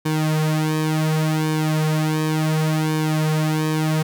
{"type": "tone with flanger", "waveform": "sawtooth", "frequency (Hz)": 155.9, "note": "D#3", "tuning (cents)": 4, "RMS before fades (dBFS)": -20, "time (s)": [0.05, 4.03], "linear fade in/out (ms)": 10, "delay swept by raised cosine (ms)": [1.5, 5], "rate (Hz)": 0.69, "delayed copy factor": -0.9, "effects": []}